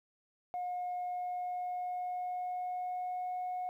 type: tone with pitch glide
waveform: sine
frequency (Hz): 719 to 728.6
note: F#5 to F#5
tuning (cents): -50 to -27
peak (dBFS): -33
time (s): 0.54-3.69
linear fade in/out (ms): 0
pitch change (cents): +23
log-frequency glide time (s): 0.99-3.33
effects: tanh soft clip ceiling -32 dBFS + 12-bit